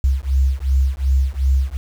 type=beating tone pair; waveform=sine; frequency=65.41 / 68.11 Hz; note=C2 / C#2; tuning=0 / -30 cents; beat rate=2.7 Hz; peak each=-17 dBFS; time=0.04-1.77 s; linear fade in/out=0 ms; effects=7-bit